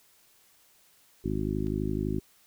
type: harmonic tone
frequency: 51.91 Hz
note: G#1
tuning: in tune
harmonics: 1 / 2 / 3 / 4 / 5 / 6 / 7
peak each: -35 / -35 / -35 / -35 / -35 / -35 / -35 dBFS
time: 1.24-2.2 s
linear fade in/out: 10 ms
type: click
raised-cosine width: 0.2 ms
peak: -34 dBFS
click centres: 1.669 s
effects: white hiss -62 dBFS RMS until 2.46 s